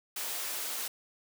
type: high-pass noise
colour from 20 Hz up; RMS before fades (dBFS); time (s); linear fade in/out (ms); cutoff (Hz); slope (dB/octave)
white; -36; 0.16-0.88; 5; 390; 12
effects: none